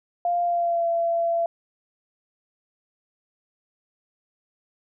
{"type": "tone with pitch glide", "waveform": "sine", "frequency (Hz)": [698, 676.2], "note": ["F5", "E5"], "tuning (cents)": [-1, 44], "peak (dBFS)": -20, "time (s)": [0.25, 1.46], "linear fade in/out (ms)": 2, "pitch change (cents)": -55, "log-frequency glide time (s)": [0.43, 0.87], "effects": []}